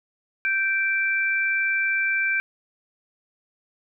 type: tone pair together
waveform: sine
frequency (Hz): 1563.1 / 2342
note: G6 / D7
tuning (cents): -5 / -5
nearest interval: perfect fifth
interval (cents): 700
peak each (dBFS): -23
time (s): 0.45-2.4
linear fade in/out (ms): 0
effects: none